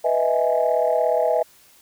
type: chord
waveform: sine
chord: E major seventh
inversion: second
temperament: equal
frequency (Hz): 493.9 / 622.3 / 659.3 / 830.6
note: B4 / D#5 / E5 / G#5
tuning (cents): 0 / 0 / 0 / 0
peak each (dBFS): -22 / -21 / -21 / -25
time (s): 0.04-1.43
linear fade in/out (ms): 10
effects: tanh soft clip ceiling -8 dBFS + white hiss -53 dBFS RMS until 1.81 s